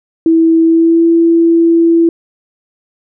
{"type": "tone with pitch glide", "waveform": "sine", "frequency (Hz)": [327, 333.7], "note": ["E4", "E4"], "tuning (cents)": [-14, 21], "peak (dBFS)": -5, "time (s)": [0.26, 2.09], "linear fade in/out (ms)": 2, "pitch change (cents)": 35, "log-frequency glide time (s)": [0.63, 1.05], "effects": []}